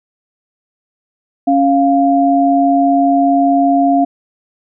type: tone pair together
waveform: sine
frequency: 277 / 698 Hz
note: C#4 / F5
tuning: -1 / -1 cents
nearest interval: octave + major third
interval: 1600 cents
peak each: -11 dBFS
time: 1.47-4.05 s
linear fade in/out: 10 ms
effects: none